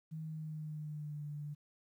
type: tone with pitch glide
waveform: sine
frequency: 158.1 to 147.51 Hz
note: D#3 to D3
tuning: +28 to +8 cents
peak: -40 dBFS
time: 0.11-1.55 s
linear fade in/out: 20 ms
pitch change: -120 cents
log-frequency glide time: 0.23-1.25 s
effects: 12-bit